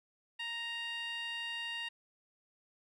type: tone with band-pass filter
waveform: 15% pulse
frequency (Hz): 932.3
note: A#5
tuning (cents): 0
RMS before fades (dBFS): -40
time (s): 0.39-1.89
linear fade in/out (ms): 10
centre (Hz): 2600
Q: 1.8
effects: none